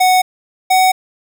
square tone pair in turn, 740 / 747.7 Hz, F#5 / F#5, 0 / +18 cents, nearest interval unison, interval 18 cents, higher second, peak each -9 dBFS, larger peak neither, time 0-0.22 / 0.7-0.92 s, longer neither, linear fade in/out 10 ms, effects none

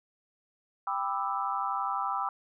sine chord, E minor seventh, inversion first, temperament just, 791.1 / 988.9 / 1186.7 / 1318.5 Hz, G5 / B5 / D6 / E6, +16 / +2 / +18 / 0 cents, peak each -34 dBFS, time 0.87-2.29 s, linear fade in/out 2 ms, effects none

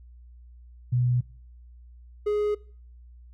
sine / triangle tone pair in turn, 123.47 / 417.5 Hz, B2 / G#4, 0 / +9 cents, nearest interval octave + major sixth, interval 2109 cents, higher second, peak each -20 dBFS, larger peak neither, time 0.92-1.21 / 2.26-2.55 s, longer neither, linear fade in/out 10 ms, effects noise-tail reverb RT60 0.5 s tail -23 dB re dry + added 60 Hz sine -46 dBFS peak until 3.33 s

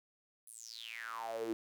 sawtooth tone with high-pass filter sweep, 114.3 Hz, A#2, 34 cents flat, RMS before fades -43 dBFS, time 0.47-1.53 s, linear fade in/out 0 ms, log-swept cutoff 11000 to 310 Hz, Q 9.9, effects none

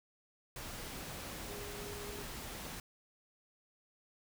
sine tone in noise, 409.8 Hz, G#4, 23 cents flat, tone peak -47 dBFS, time 1.48-2.23 s, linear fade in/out 2 ms, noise pink, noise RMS -45 dBFS, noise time 0.56-2.8 s, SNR -5 dB, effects none

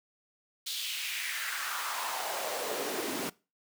pink noise with high-pass filter sweep, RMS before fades -35 dBFS, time 0.66-3.3 s, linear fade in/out 10 ms, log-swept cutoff 3800 to 250 Hz, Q 2.8, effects noise-tail reverb RT60 0.3 s tail -22 dB re dry

